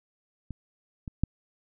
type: clicks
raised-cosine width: 5 ms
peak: -24 / -24 / -11 dBFS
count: 3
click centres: 0.507 / 1.078 / 1.236 s
effects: none